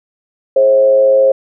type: tone with frequency modulation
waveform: sine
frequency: 534 Hz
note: C5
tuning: 35 cents sharp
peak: -6 dBFS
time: 0.56-1.32 s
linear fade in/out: 5 ms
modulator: 114 Hz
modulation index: 0.42
effects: none